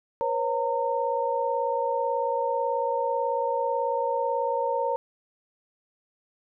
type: tone cluster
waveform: sine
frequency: 485.8 / 544 / 916 Hz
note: B4 / C#5 / A#5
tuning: -29 / -33 / -31 cents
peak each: -29 / -28 / -27 dBFS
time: 0.21-4.96 s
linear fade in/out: 0 ms
effects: none